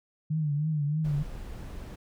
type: tone with vibrato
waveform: sine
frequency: 150.8 Hz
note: D3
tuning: 46 cents sharp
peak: -25 dBFS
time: 0.3-1.23 s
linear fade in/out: 10 ms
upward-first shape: triangle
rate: 3.2 Hz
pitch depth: 100 cents each way
type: noise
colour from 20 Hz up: brown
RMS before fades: -39 dBFS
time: 1.04-1.96 s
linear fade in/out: 10 ms
effects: none